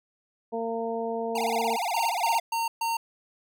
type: harmonic tone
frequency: 228.7 Hz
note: A#3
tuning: 33 cents flat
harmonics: 1 / 2 / 3 / 4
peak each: -35 / -30 / -33 / -37 dBFS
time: 0.52-1.77 s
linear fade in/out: 20 ms
type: tone with vibrato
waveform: square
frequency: 809 Hz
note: G#5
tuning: 46 cents flat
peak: -27 dBFS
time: 1.35-2.4 s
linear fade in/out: 5 ms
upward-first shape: sine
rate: 17 Hz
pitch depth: 280 cents each way
type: tone bursts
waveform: square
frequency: 917 Hz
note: A#5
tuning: 29 cents flat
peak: -26 dBFS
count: 4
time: 1.94-2.97 s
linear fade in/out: 5 ms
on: 160 ms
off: 130 ms
effects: none